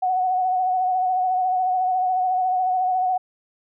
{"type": "tone with vibrato", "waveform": "sine", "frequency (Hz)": 740, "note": "F#5", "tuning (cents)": 0, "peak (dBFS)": -18, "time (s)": [0.02, 3.18], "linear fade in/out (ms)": 10, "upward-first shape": "sine", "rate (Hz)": 14, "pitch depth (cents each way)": 33, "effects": []}